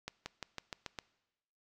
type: accelerating click train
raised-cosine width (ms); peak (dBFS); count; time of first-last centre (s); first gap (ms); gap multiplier
0.2; -22; 7; 0.08-0.988; 180; 0.93
effects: noise-tail reverb RT60 1.0 s tail -21 dB re dry